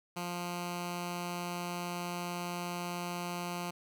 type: tone with notch filter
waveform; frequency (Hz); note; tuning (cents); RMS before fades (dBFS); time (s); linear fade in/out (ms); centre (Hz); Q
10% pulse; 175.5; F3; +9; -38; 0.16-3.71; 10; 450; 1.5
effects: none

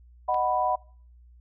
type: chord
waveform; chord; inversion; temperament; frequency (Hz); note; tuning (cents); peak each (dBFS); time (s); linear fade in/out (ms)
sine; B major; first; just; 617.4 / 740.8 / 987.8; D#5 / F#5 / B5; -14 / +2 / 0; -29 / -25 / -26; 0.28-0.76; 10
type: click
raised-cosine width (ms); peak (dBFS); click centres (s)
0.3; -28; 0.344
effects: noise-tail reverb RT60 0.5 s tail -25 dB re dry + added 60 Hz sine -50 dBFS peak until 1.4 s

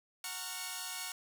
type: chord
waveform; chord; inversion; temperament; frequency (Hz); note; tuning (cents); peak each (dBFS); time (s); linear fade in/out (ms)
5% pulse; Gb major seventh; none; equal with one note detuned; 740 / 916.3 / 1108.7 / 1396.9; Gb5 / Bb5 / Db6 / F6; 0 / -30 / 0 / 0; -33; 0.24-1.12; 2
effects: none

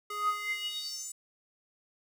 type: tone with high-pass filter sweep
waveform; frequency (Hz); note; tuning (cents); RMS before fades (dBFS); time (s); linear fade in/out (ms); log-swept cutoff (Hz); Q
square; 415.3; G#4; 0; -35; 0.1-1.12; 5; 840 to 8000; 8.8
effects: none

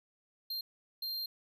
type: tone bursts at uneven times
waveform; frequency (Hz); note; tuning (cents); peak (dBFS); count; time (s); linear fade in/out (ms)
square; 4186; C8; 0; -36; 2; 0.5-0.61 / 1.02-1.26; 5
effects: none

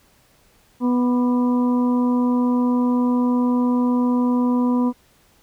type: harmonic tone with a mistuned harmonic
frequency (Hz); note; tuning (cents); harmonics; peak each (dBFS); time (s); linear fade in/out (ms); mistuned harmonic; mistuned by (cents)
246.9; B3; 0; 1 / 2 / 3 / 4 / 5; -16 / -28 / -38 / -28 / -39; 0.8-4.93; 50; 5; -55
effects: pink hiss -57 dBFS RMS until 5.42 s

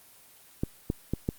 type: clicks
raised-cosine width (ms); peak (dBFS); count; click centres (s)
3; -14; 4; 0.635 / 0.901 / 1.136 / 1.289
effects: white hiss -55 dBFS RMS until 1.38 s + Opus 24 kbps

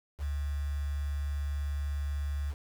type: tone with quantisation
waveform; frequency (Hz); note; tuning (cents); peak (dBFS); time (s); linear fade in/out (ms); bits
sine; 71.8; D2; -39; -30; 0.18-2.55; 50; 8
effects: none

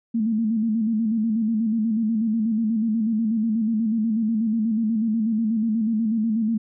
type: tone with vibrato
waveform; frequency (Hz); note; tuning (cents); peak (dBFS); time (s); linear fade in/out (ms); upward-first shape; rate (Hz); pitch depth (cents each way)
sine; 221.7; A3; +13; -19; 0.14-6.58; 10; square; 8.2; 62
effects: none

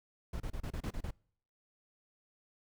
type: noise bursts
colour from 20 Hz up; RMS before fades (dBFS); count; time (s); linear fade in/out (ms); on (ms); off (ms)
brown; -38; 8; 0.33-1.108; 5; 71; 30
effects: noise-tail reverb RT60 0.6 s tail -26 dB re dry

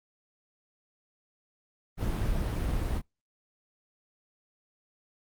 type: noise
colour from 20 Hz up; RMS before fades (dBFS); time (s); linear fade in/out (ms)
brown; -29; 1.97-3.02; 50
effects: noise-tail reverb RT60 0.2 s tail -26 dB re dry + Opus 32 kbps

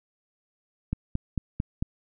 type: click train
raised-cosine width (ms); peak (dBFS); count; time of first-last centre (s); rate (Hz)
5; -14; 5; 0.93-1.825; 4.47
effects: none

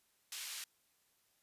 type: band-pass noise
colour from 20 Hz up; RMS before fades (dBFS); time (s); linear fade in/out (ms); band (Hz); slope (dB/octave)
pink; -45; 0.32-0.64; 2; 2700 to 13000; 12
effects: white hiss -75 dBFS RMS until 1.42 s + resampled to 32000 Hz

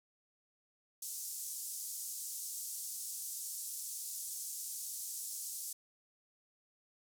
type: band-pass noise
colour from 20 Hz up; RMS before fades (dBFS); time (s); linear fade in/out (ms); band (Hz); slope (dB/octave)
pink; -43; 1.02-5.73; 5; 6300 to 14000; 24
effects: none

